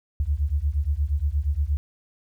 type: beating tone pair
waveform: sine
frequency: 68.5 / 77 Hz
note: C#2 / D#2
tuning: -20 / -17 cents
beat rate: 8.5 Hz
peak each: -24 dBFS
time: 0.2-1.77 s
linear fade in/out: 0 ms
effects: 10-bit